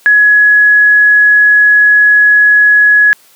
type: tone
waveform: sine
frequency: 1683 Hz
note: G#6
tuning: 23 cents sharp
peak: -3 dBFS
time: 0.06-3.13 s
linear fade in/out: 0 ms
effects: white hiss -45 dBFS RMS until 3.35 s + high-pass 200 Hz 12 dB/octave